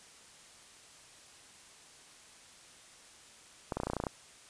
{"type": "clicks", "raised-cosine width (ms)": 1, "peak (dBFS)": -19, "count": 11, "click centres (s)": [3.722, 3.77, 3.801, 3.834, 3.87, 3.9, 3.934, 3.967, 4.001, 4.038, 4.068], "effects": ["white hiss -56 dBFS RMS until 4.49 s", "resampled to 22050 Hz"]}